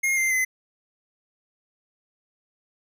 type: tone with pitch steps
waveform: square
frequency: 2139 / 2089 / 2040 Hz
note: C7 / C7 / C7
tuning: +38 / -3 / -44 cents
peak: -21 dBFS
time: 0.03-0.45 s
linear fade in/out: 10 ms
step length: 140 ms
effects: none